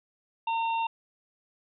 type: harmonic tone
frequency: 912 Hz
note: A#5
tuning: 38 cents flat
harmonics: 1 / 3 / 4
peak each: -26 / -36 / -44 dBFS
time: 0.47-0.87 s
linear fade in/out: 5 ms
effects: none